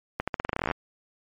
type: accelerating click train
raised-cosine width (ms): 0.5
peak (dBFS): -11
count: 16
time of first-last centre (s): 0.2-0.712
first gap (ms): 76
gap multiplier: 0.87
effects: MP3 48 kbps